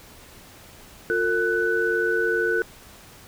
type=tone cluster; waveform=sine; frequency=356.1 / 453.8 / 1493 Hz; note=F4 / A#4 / F#6; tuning=+34 / -47 / +15 cents; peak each=-26 / -24 / -23 dBFS; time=1.1-2.62 s; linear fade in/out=0 ms; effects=pink hiss -47 dBFS RMS until 3.27 s